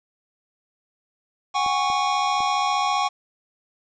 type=chord; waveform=square; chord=F# suspended second; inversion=none; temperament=equal with one note detuned; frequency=740 / 814.9 / 1108.7 Hz; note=F#5 / G#5 / C#6; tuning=0 / -33 / 0 cents; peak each=-27 / -25 / -24 dBFS; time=1.54-3.09 s; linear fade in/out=20 ms
type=clicks; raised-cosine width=2 ms; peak=-26 dBFS; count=3; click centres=1.663 / 1.901 / 2.405 s
effects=resampled to 16000 Hz + 8-bit